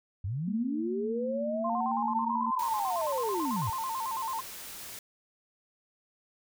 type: linear two-way sweep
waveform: sine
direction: up then down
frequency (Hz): 85 to 1041 to 85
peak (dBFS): -30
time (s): 0.24-3.7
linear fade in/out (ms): 5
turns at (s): 2.53
type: tone with tremolo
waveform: sine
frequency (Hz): 229.4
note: A#3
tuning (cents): -28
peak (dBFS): -32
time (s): 0.47-2.51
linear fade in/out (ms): 10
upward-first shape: sine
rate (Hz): 16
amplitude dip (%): 30
type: tone with vibrato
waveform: sine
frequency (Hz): 973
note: B5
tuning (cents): -26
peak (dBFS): -31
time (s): 1.64-4.41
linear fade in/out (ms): 10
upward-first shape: square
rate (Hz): 9.1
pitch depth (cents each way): 130
type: noise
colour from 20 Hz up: white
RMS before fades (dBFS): -43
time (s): 2.59-4.99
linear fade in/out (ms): 2
effects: none